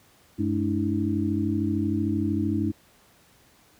sine tone cluster, 96.9 / 213 / 288.8 / 321.9 Hz, G2 / G#3 / D4 / E4, -20 / +44 / -29 / -41 cents, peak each -28 dBFS, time 0.38-2.72 s, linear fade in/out 20 ms, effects pink hiss -58 dBFS RMS until 3.79 s + high-pass 60 Hz 12 dB/octave

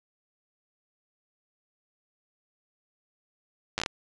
slowing click train, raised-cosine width 0.2 ms, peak -11 dBFS, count 6, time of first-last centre 3.78-3.861 s, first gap 9 ms, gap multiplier 1.3, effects resampled to 22050 Hz

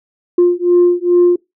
sine beating tone pair, 351.3 / 353.7 Hz, F4 / F4, +10 / +22 cents, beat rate 2.4 Hz, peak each -10 dBFS, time 0.38-1.36 s, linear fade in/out 5 ms, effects noise-tail reverb RT60 0.2 s tail -24 dB re dry + tanh soft clip ceiling -3 dBFS

